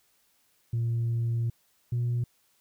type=tone pair in turn; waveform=sine; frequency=116.54 / 120.44 Hz; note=A#2 / B2; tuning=0 / -43 cents; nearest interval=minor second; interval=57 cents; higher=second; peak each=-23 dBFS; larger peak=neither; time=0.73-1.5 / 1.92-2.24 s; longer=first; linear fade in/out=5 ms; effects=tanh soft clip ceiling -23 dBFS + white hiss -68 dBFS RMS until 2.6 s